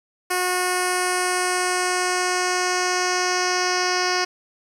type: tone with low-pass filter sweep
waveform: 10% pulse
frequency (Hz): 363.1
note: F#4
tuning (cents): -33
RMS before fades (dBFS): -22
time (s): 0.3-4.25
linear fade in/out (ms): 10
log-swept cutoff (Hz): 11000 to 5200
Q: 2.7
effects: 8-bit